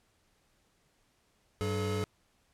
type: tone cluster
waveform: square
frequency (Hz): 98.1 / 189.9 / 428.2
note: G2 / F#3 / A4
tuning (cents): +2 / +45 / -47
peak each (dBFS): -34 / -39 / -35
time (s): 1.61-2.04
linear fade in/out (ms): 0
effects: pink hiss -71 dBFS RMS until 2.53 s + low-pass 11000 Hz 12 dB/octave